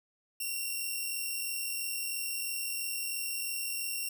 5% pulse tone pair together, 2713 / 2756 Hz, E7 / F7, +49 / -24 cents, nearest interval unison, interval 27 cents, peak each -28 / -26 dBFS, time 0.4-4.09 s, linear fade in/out 5 ms, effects none

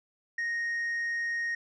sine tone, 1864.7 Hz, A#6, in tune, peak -26 dBFS, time 0.38-1.55 s, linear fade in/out 5 ms, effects tanh soft clip ceiling -28 dBFS

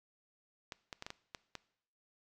clicks, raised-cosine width 0.2 ms, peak -25 dBFS, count 7, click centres 0.722 / 0.928 / 1.024 / 1.065 / 1.104 / 1.348 / 1.553 s, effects noise-tail reverb RT60 0.7 s tail -20 dB re dry

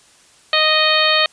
harmonic tone, 621 Hz, D#5, 3 cents flat, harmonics 1 / 2 / 3 / 4 / 5 / 6 / 7, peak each -20 / -20 / -20 / -20 / -20 / -20 / -20 dBFS, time 0.53-1.26 s, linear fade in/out 2 ms, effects white hiss -50 dBFS RMS until 1.32 s + resampled to 22050 Hz

